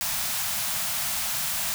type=band-stop noise; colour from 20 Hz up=white; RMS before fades=-28 dBFS; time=0.01-1.74 s; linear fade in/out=0 ms; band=240 to 590 Hz; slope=96 dB/octave; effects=none